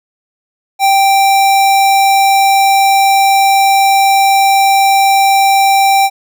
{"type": "tone", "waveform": "square", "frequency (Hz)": 784, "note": "G5", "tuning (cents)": 0, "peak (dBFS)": -7, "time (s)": [0.79, 6.1], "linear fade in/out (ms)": 50, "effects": []}